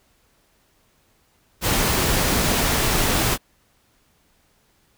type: noise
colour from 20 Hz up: pink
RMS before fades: -20 dBFS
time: 1.61-3.38 s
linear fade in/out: 50 ms
effects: pink hiss -62 dBFS RMS until 4.97 s